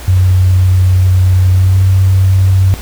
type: tone with pitch glide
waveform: sine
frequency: 92.5 to 94.88 Hz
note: F#2 to F#2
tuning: 0 to +44 cents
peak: -5 dBFS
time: 0.08-2.74 s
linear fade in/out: 0 ms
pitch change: +44 cents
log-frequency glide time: 1.52-1.78 s
effects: added 60 Hz sine -25 dBFS peak until 2.81 s + pink hiss -30 dBFS RMS until 2.81 s